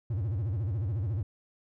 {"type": "tone with vibrato", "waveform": "triangle", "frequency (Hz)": 102.8, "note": "G#2", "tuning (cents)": -17, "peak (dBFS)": -26, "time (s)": [0.1, 1.23], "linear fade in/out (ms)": 5, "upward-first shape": "sine", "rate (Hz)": 14, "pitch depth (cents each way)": 280, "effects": []}